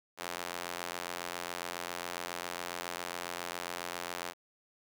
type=tone with high-pass filter; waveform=sawtooth; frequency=87.31 Hz; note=F2; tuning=in tune; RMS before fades=-40 dBFS; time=0.17-4.34 s; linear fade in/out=50 ms; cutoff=680 Hz; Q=0.63; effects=none